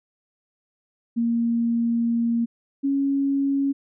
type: tone pair in turn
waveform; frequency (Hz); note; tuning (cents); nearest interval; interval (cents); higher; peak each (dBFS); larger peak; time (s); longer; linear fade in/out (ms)
sine; 233.1 / 276.7; A#3 / C#4; 0 / -3; minor third; 297; second; -19; neither; 1.16-2.46 / 2.83-3.73; first; 20
effects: none